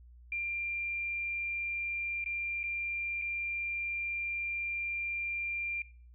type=tone with dropouts; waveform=sine; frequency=2382 Hz; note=D7; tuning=24 cents sharp; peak=-32 dBFS; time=0.32-5.82 s; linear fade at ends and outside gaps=2 ms; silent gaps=2.242-2.26 / 2.632-2.638 / 3.216-3.22 s; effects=noise-tail reverb RT60 0.4 s tail -19 dB re dry + added 60 Hz sine -52 dBFS peak until 6.14 s